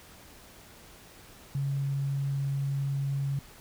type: tone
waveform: sine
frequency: 138.59 Hz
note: C#3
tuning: in tune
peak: -27 dBFS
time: 1.55-3.39 s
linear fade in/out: 2 ms
effects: pink hiss -52 dBFS RMS until 3.6 s